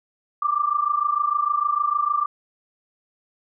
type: tone pair together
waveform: sine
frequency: 1167 / 1193.6 Hz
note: D6 / D6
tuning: -11 / +28 cents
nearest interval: unison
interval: 39 cents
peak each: -22 dBFS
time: 0.42-2.26 s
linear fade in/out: 5 ms
effects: none